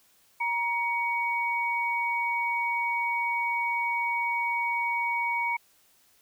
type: tone pair together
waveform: sine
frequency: 944 / 2245 Hz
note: A#5 / C#7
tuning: +22 / +21 cents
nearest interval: octave + minor third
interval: 1499 cents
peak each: -28 dBFS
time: 0.4-5.57 s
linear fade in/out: 10 ms
effects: white hiss -63 dBFS RMS until 6.21 s